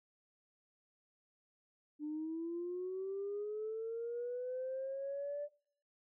sine linear sweep, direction up, 295.4 to 588 Hz, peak -37 dBFS, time 1.99-5.49 s, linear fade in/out 50 ms, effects noise-tail reverb RT60 0.6 s tail -22 dB re dry + tanh soft clip ceiling -33 dBFS

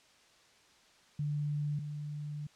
sine tone pair in turn, 147.3 / 148.15 Hz, D3 / D3, +6 / +15 cents, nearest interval unison, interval 9 cents, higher second, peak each -31 / -37 dBFS, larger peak first, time 1.19-1.79 / 1.79-2.47 s, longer second, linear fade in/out 5 ms, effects white hiss -63 dBFS RMS until 2.55 s + low-pass 6000 Hz 12 dB/octave

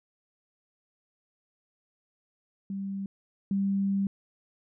sine tone pair in turn, 196 / 196.79 Hz, G3 / G3, 0 / +7 cents, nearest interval unison, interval 7 cents, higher second, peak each -31 / -24 dBFS, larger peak second, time 2.7-3.06 / 3.51-4.07 s, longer second, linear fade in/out 2 ms, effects none

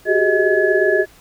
sine tone cluster, 370.1 / 386.9 / 415.4 / 629 / 1702 Hz, F#4 / G4 / G#4 / D#5 / G#6, 0 / -23 / 0 / +19 / +42 cents, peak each -19 dBFS, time 0.05-1.06 s, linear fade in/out 50 ms, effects pink hiss -48 dBFS RMS until 1.2 s

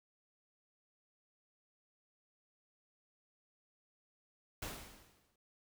pink noise with exponential decay, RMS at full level -41 dBFS, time 4.62-5.36 s, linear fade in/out 5 ms, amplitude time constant 160 ms, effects none

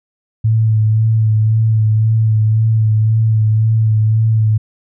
sine tone with vibrato, 109.9 Hz, A2, 2 cents flat, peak -9 dBFS, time 0.44-4.58 s, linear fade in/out 10 ms, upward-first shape sine, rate 1.9 Hz, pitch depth 25 cents each way, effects none

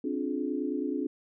sine chord, D half-diminished seventh, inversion third, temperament just, 264.3 / 293.7 / 352.4 / 422.9 Hz, C4 / D4 / F4 / Ab4, +18 / 0 / +16 / +31 cents, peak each -33 / -32 / -36 / -37 dBFS, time 0.04-1.07 s, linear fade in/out 5 ms, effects none

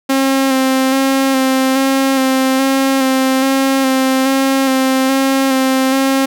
sawtooth tone with vibrato, 266.2 Hz, C4, 30 cents sharp, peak -7 dBFS, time 0.09-6.26 s, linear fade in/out 10 ms, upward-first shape square, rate 1.2 Hz, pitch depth 19 cents each way, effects none

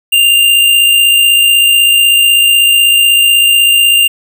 square tone with amplitude modulation, 2794 Hz, F7, in tune, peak -4 dBFS, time 0.12-4.08 s, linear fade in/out 10 ms, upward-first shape sine, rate 56.1 Hz, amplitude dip 35%, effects none

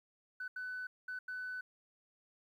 sine tone bursts at uneven times, 1500 Hz, F#6, 23 cents sharp, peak -38 dBFS, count 4, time 0.4-0.48 / 0.56-0.87 / 1.08-1.19 / 1.28-1.61 s, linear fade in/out 5 ms, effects tanh soft clip ceiling -36 dBFS + 12-bit

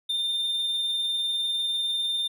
triangle tone with tremolo, 3607 Hz, A7, 42 cents sharp, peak -22 dBFS, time 0.09-2.28 s, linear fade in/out 10 ms, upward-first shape sine, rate 20 Hz, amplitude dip 25%, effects none

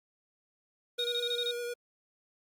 square tone with vibrato, 480 Hz, B4, 49 cents flat, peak -35 dBFS, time 0.98-1.74 s, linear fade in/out 10 ms, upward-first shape sine, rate 10 Hz, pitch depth 15 cents each way
sine tone bursts, 3729 Hz, A#7, in tune, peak -30 dBFS, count 7, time 0.99-1.511 s, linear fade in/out 2 ms, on 53 ms, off 25 ms
effects Opus 48 kbps

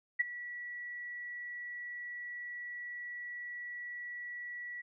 sine tone with ADSR envelope, 1942 Hz, B6, 30 cents flat, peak -23 dBFS, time 0.19-4.82 s, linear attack 15 ms, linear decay 17 ms, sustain -17 dB, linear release 16 ms, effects none

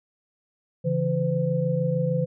sine tone cluster, 139.8 / 166.4 / 509 Hz, C#3 / E3 / C5, +15 / +17 / -48 cents, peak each -26 / -25 / -26 dBFS, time 0.84-2.26 s, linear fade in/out 20 ms, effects none

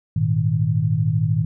sine chord, Ab suspended second, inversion none, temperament just, 103.83 / 116.8 / 155.74 Hz, Ab2 / Bb2 / Eb3, 0 / +4 / +2 cents, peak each -22 / -21 / -20 dBFS, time 0.16-1.45 s, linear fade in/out 5 ms, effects none

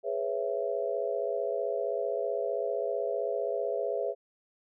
sine chord, C# minor seventh, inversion second, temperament just, 415.8 / 498.9 / 554.4 / 665.2 Hz, G#4 / B4 / C#5 / E5, +2 / +17 / 0 / +16 cents, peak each -34 dBFS, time 0.03-4.15 s, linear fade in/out 50 ms, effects none

